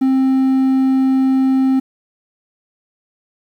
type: tone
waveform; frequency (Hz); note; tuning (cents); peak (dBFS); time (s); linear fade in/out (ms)
triangle; 264.1; C4; +16; -9; 0.01-1.8; 10
effects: 8-bit